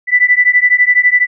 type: beating tone pair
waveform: sine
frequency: 1975.5 / 1987.5 Hz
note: B6 / B6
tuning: 0 / +10 cents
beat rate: 12 Hz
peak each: -10 dBFS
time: 0.07-1.27 s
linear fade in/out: 50 ms
effects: none